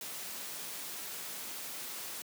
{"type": "noise", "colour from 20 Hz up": "white", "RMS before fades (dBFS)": -42, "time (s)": [0.01, 2.22], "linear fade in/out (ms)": 2, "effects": ["high-pass 150 Hz 12 dB/octave"]}